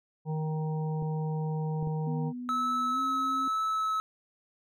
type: harmonic tone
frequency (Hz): 156.1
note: D#3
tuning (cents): +6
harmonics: 1 / 3 / 5 / 6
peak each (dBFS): -29 / -39 / -43 / -45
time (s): 0.25-2.33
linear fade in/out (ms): 50
type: clicks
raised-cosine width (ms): 3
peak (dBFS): -29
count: 3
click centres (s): 1.024 / 1.827 / 1.873
type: tone with pitch glide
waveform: sine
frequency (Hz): 246.9 to 267.7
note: B3 to C4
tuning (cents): 0 to +40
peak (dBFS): -35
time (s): 2.07-3.48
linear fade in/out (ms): 2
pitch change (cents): +140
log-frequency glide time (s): 2.91-2.99
type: tone with vibrato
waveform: triangle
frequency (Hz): 1297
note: E6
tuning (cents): -28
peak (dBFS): -25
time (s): 2.49-4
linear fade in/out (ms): 0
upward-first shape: triangle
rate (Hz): 1.1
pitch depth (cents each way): 11
effects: none